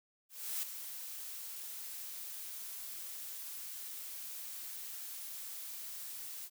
blue noise with ADSR envelope, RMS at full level -36 dBFS, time 0.29-6.5 s, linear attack 340 ms, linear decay 4 ms, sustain -9 dB, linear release 53 ms, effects none

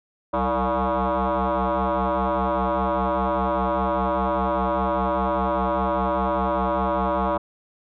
sine tone with frequency modulation, 196 Hz, G3, in tune, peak -18 dBFS, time 0.33-7.38 s, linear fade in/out 10 ms, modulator 129 Hz, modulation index 8, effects tanh soft clip ceiling -17 dBFS

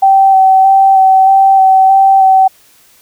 sine tone with vibrato, 770 Hz, G5, 31 cents flat, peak -3 dBFS, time 0.02-2.48 s, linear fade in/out 10 ms, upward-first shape square, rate 1.6 Hz, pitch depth 14 cents each way, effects white hiss -46 dBFS RMS until 3.01 s

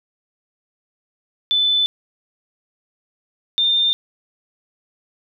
sine tone pair in turn, 3509 / 3608 Hz, A7 / A7, -5 / +43 cents, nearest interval unison, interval 48 cents, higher second, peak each -14 dBFS, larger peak neither, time 1.51-1.86 / 3.58-3.93 s, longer neither, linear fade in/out 0 ms, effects none

